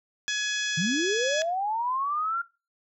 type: harmonic tone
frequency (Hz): 842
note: G#5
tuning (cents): +24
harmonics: 2 / 3 / 4 / 5 / 6 / 7 / 8 / 9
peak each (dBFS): -29 / -35 / -31 / -43 / -38 / -36 / -39 / -48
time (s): 0.28-1.42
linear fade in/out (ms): 0
type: linear sweep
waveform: sine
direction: up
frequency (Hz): 148 to 1402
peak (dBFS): -25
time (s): 0.77-2.42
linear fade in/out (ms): 10
effects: noise-tail reverb RT60 0.3 s tail -21 dB re dry